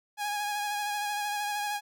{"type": "tone with vibrato", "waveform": "sawtooth", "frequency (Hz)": 827, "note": "G#5", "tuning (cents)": -8, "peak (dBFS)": -26, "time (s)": [0.17, 1.81], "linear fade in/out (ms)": 50, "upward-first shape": "sine", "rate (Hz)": 13, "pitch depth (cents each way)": 24, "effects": []}